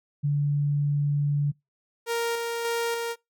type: tone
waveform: sine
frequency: 144.7 Hz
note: D3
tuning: 25 cents flat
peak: -21 dBFS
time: 0.23-1.52 s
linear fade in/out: 20 ms
type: tone with tremolo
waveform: sawtooth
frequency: 466.2 Hz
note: A#4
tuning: in tune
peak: -21 dBFS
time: 2.06-3.16 s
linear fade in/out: 50 ms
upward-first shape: square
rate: 1.7 Hz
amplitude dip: 30%
effects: noise-tail reverb RT60 0.2 s tail -25 dB re dry